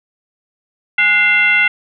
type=tone with frequency modulation; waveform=sine; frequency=2088 Hz; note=C7; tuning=4 cents flat; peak=-9 dBFS; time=0.98-1.68 s; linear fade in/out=5 ms; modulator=631 Hz; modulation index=1; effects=none